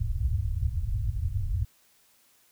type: low-pass noise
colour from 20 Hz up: white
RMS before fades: -28 dBFS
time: 0-1.65 s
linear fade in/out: 10 ms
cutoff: 110 Hz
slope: 48 dB/octave
effects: white hiss -63 dBFS RMS until 2.51 s